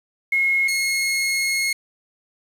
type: tone pair in turn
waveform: sine / sawtooth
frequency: 2163 / 2163 Hz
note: C#7 / C#7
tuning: -43 / -43 cents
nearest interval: unison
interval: 0 cents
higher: neither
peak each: -16 / -16 dBFS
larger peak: neither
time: 0.32-0.68 / 0.68-1.73 s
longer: second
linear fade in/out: 5 ms
effects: resampled to 32000 Hz + 7-bit